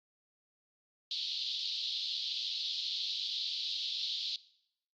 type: band-pass noise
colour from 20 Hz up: pink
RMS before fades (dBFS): -37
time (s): 1.11-4.36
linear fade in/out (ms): 2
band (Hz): 3400 to 4500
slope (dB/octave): 48
effects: noise-tail reverb RT60 0.7 s tail -19 dB re dry + Opus 48 kbps